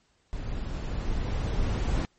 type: noise with level ramp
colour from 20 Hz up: brown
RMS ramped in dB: -34 to -24 dBFS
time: 0.33-2.05 s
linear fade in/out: 0 ms
effects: pink hiss -68 dBFS RMS until 2.18 s + MP3 32 kbps